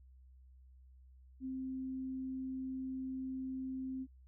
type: tone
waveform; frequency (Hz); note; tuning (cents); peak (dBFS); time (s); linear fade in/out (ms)
sine; 261.6; C4; 0; -38; 1.4-4.07; 50
effects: added 64 Hz sine -57 dBFS peak until 4.27 s